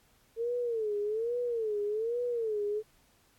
sine tone with vibrato, 448.1 Hz, A4, 32 cents sharp, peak -29 dBFS, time 0.36-2.83 s, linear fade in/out 50 ms, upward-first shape sine, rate 1.2 Hz, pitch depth 150 cents each way, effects pink hiss -66 dBFS RMS until 3.38 s + AAC 64 kbps

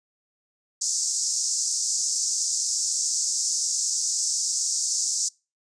white band-pass noise, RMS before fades -26 dBFS, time 0.81-5.29 s, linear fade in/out 10 ms, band 5200 to 7800 Hz, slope 48 dB/octave, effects noise-tail reverb RT60 0.3 s tail -26 dB re dry + resampled to 22050 Hz

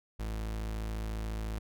40% pulse tone, 54.2 Hz, A1, 25 cents flat, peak -33 dBFS, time 0.19-1.59 s, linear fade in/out 10 ms, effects none

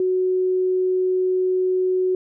sine tone, 370 Hz, F#4, in tune, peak -17 dBFS, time 0-2.15 s, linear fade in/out 2 ms, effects none

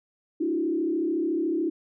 sine tone with frequency modulation, 329.6 Hz, E4, in tune, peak -23 dBFS, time 0.4-1.7 s, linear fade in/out 10 ms, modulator 33.8 Hz, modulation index 1.1, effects none

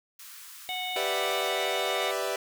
white high-pass noise, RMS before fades -46 dBFS, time 0.19-1.49 s, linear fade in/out 5 ms, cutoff 1000 Hz, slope 48 dB/octave
harmonic tone, 736 Hz, F#5, 9 cents flat, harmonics 1 / 3 / 4 / 5, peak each -35 / -36 / -38 / -36 dBFS, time 0.69-2.11 s, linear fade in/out 0 ms
sawtooth chord, E minor seventh, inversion first, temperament equal, 392 / 493.9 / 587.3 / 659.3 Hz, G4 / B4 / D5 / E5, 0 / 0 / 0 / 0 cents, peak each -30 dBFS, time 0.96-2.36 s, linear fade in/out 2 ms
effects none

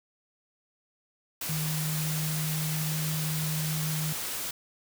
sine tone in noise, 155.5 Hz, D#3, 1 cent flat, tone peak -29 dBFS, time 1.49-4.13 s, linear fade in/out 5 ms, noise white, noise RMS -34 dBFS, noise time 1.41-4.51 s, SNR +2 dB, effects none

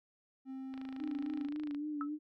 triangle tone, 264.6 Hz, C4, 20 cents sharp, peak -39 dBFS, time 0.45-1.5 s, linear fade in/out 50 ms
click train, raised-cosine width 0.3 ms, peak -35 dBFS, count 28, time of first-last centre 0.74-1.747 s, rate 26.8 Hz
sine tone with vibrato, 295.6 Hz, D4, 11 cents sharp, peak -36 dBFS, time 0.98-2.19 s, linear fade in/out 50 ms, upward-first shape sine, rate 3.6 Hz, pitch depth 48 cents each way
sine tone with exponential decay, 1300 Hz, E6, 24 cents flat, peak -33 dBFS, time 2.01-2.09 s, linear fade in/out 1 ms, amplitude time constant 17 ms
effects none

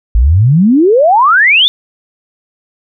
sine exponential sweep, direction up, 51.4 to 3645 Hz, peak -4 dBFS, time 0.15-1.68 s, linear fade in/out 0 ms, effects none

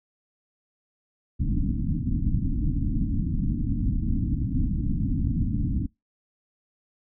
pink low-pass noise, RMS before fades -25 dBFS, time 1.39-5.87 s, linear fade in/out 20 ms, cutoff 300 Hz, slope 96 dB/octave, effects noise-tail reverb RT60 0.2 s tail -24 dB re dry

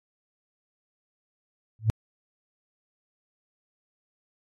sine tone with exponential growth, 110 Hz, A2, in tune, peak -14 dBFS, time 1.79-1.9 s, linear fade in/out 0 ms, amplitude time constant 23 ms, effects AAC 32 kbps

